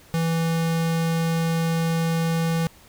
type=tone; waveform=square; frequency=164.81 Hz; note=E3; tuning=in tune; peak=-21 dBFS; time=0.14-2.67 s; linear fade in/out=0 ms; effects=pink hiss -51 dBFS RMS until 2.88 s